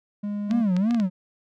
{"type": "tone", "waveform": "triangle", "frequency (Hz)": 205.6, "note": "G#3", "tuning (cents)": -17, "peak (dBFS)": -24, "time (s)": [0.23, 0.62], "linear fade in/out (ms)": 10}
{"type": "tone with vibrato", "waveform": "triangle", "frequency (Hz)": 207, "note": "G#3", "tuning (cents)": -5, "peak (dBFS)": -17, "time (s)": [0.48, 1.1], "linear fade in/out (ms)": 50, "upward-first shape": "sine", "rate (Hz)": 2.8, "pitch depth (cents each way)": 250}
{"type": "clicks", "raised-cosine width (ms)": 0.2, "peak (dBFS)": -18, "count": 5, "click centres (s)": [0.511, 0.766, 0.909, 0.946, 1]}
{"effects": []}